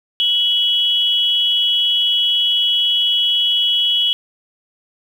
sine tone pair together, 2960 / 3322 Hz, F#7 / G#7, 0 / 0 cents, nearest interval major second, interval 200 cents, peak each -16 dBFS, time 0.2-4.13 s, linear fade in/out 0 ms, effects 7-bit

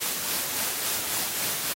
white noise with tremolo, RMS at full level -27 dBFS, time 0-1.74 s, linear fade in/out 20 ms, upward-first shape sine, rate 3.6 Hz, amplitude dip 35%, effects high-pass 100 Hz 12 dB/octave + AAC 48 kbps

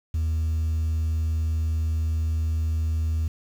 sine tone, 79.9 Hz, D#2, 47 cents sharp, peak -19 dBFS, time 0.14-3.28 s, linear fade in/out 5 ms, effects tanh soft clip ceiling -21 dBFS + 8-bit

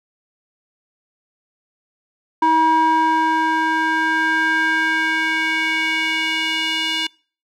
square tone with band-pass filter sweep, 319.8 Hz, D#4, 48 cents sharp, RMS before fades -18 dBFS, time 2.42-7.07 s, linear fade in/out 5 ms, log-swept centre 920 to 3100 Hz, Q 3, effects noise-tail reverb RT60 0.4 s tail -24 dB re dry

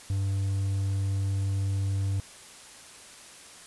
triangle tone, 97.9 Hz, G2, 2 cents flat, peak -23 dBFS, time 0.1-2.2 s, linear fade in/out 0 ms, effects white hiss -48 dBFS RMS until 3.66 s + resampled to 24000 Hz

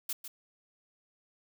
blue noise with echo, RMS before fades -34 dBFS, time 0.09-0.13 s, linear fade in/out 5 ms, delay 150 ms, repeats 1, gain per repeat -9 dB, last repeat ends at 0.28 s, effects none

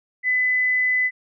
sine tone, 2007 Hz, B6, 27 cents sharp, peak -17 dBFS, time 0.23-1.11 s, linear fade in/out 50 ms, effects none

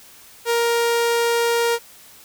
sawtooth tone, 468.5 Hz, A#4, 9 cents sharp, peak -13 dBFS, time 0.45-1.79 s, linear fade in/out 50 ms, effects white hiss -46 dBFS RMS until 2.24 s

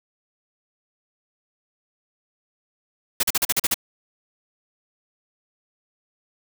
white noise bursts, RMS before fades -20 dBFS, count 8, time 3.2-3.743 s, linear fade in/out 5 ms, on 32 ms, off 41 ms, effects none

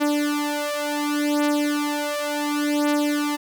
sawtooth beating tone pair, 293.7 / 294.39 Hz, D4 / D4, 0 / +4 cents, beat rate 0.69 Hz, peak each -20 dBFS, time 0-3.37 s, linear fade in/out 20 ms, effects none

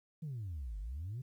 sine exponential two-way sweep, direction down then up, 165.9 to 47.01 to 136 Hz, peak -37 dBFS, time 0.22-1.22 s, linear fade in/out 10 ms, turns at 0.79 s, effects tanh soft clip ceiling -36 dBFS + 12-bit

